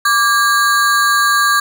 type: ring-modulated tone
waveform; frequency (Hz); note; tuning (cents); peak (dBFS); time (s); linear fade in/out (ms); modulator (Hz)
square; 1396.9; F6; 0; -8; 0.05-1.6; 5; 228
effects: none